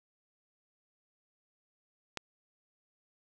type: click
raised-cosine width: 0.2 ms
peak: -18 dBFS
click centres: 2.173 s
effects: none